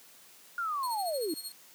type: linear sweep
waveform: sine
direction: down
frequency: 1433 to 288.8 Hz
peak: -30 dBFS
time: 0.58-1.34 s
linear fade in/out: 2 ms
type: tone with tremolo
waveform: 20% pulse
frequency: 4298 Hz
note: C8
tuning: 46 cents sharp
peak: -30 dBFS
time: 0.83-1.52 s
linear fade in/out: 2 ms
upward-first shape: sine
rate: 13 Hz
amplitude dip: 75%
effects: white hiss -56 dBFS RMS until 1.74 s + high-pass 150 Hz 12 dB/octave

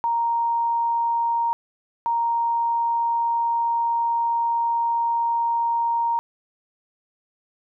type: tone pair in turn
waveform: sine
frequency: 932.3 / 932.3 Hz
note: A#5 / A#5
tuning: 0 / 0 cents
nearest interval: unison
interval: 0 cents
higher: neither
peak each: -19 dBFS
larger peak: neither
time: 0.04-1.53 / 2.06-6.19 s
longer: second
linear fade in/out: 0 ms
effects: none

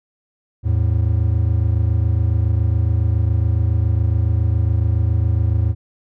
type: tone pair together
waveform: triangle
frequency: 80.91 / 108.1 Hz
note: E2 / A2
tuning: -32 / -30 cents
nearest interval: perfect fourth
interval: 502 cents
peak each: -15 dBFS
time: 0.63-5.75 s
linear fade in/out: 50 ms
effects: none

